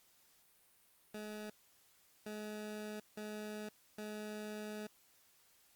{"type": "tone bursts at uneven times", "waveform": "20% pulse", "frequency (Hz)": 212, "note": "G#3", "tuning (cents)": 36, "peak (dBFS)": -38, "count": 4, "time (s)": [[1.14, 1.5], [2.26, 3], [3.17, 3.69], [3.98, 4.87]], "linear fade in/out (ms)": 5, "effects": ["white hiss -69 dBFS RMS until 5.75 s", "Opus 48 kbps"]}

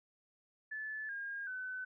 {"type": "tone with pitch steps", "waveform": "sine", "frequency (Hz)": [1736, 1619.7, 1511.3], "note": ["A6", "G#6", "F#6"], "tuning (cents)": [-24, -44, 36], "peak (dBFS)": -39, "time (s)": [0.71, 1.85], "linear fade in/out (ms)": 10, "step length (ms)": 380, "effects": []}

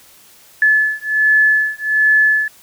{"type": "beating tone pair", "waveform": "sine", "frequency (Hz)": [1725, 1726.3], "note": ["A6", "A6"], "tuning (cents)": [-35, -33], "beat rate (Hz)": 1.3, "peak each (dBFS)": -14, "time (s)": [0.62, 2.48], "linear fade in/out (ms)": 2, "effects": ["white hiss -46 dBFS RMS until 2.62 s"]}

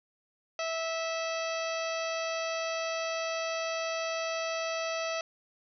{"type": "harmonic tone with a mistuned harmonic", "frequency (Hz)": 654, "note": "E5", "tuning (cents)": -14, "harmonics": [1, 2, 3, 4, 5, 6, 7, 8, 9], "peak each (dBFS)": [-33, -38, -42, -39, -45, -47, -45, -48, -45], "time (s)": [0.59, 5.21], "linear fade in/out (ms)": 2, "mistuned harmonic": 5, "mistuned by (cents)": -20, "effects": []}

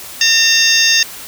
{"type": "harmonic tone with a mistuned harmonic", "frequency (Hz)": 910, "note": "A#5", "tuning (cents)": -42, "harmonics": [2, 3, 4, 5, 6, 7], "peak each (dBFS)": [-16, -16, -16, -16, -16, -16], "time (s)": [0.21, 1.03], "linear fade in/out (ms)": 2, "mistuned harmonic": 5, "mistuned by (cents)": 110, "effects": ["white hiss -31 dBFS RMS until 1.27 s"]}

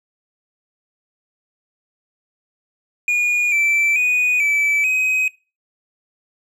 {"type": "tone with pitch steps", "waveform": "triangle", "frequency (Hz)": [2441, 2332, 2475, 2309, 2524], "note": ["D#7", "D7", "D#7", "D7", "D#7"], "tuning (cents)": [-34, -13, -10, -30, 24], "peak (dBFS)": -13, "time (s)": [3.08, 5.28], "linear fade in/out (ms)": 2, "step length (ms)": 440, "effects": ["noise-tail reverb RT60 0.3 s tail -22 dB re dry"]}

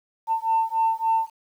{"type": "beating tone pair", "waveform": "sine", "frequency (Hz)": [896, 899.5], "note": ["A5", "A5"], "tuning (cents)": [31, 38], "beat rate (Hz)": 3.5, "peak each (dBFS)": -22, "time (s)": [0.27, 1.3], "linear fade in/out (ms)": 50, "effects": ["tanh soft clip ceiling -13 dBFS", "9-bit"]}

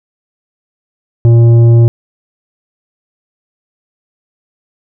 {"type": "tone with tanh clipping", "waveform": "sine", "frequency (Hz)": 116.8, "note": "A#2", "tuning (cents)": 4, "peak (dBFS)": -4, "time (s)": [1.25, 1.88], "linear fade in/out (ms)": 0, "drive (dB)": 9, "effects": []}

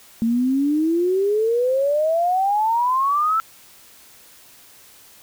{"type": "exponential sweep", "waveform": "sine", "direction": "up", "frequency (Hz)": [223.9, 1337], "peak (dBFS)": -16, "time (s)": [0.22, 3.4], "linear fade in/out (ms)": 0, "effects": ["white hiss -48 dBFS RMS until 5.22 s"]}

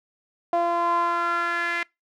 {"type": "tone with band-pass filter sweep", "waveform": "sawtooth", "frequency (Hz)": 343, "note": "F4", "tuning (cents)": -31, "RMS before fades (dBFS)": -24, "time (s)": [0.53, 1.83], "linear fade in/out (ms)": 2, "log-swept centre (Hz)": [750, 2000], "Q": 4.5, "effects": ["noise-tail reverb RT60 0.2 s tail -24 dB re dry"]}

